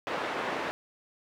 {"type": "band-pass noise", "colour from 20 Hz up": "pink", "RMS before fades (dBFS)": -33, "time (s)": [0.07, 0.71], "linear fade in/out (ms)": 0, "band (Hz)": [380, 2100], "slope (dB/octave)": 12, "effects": []}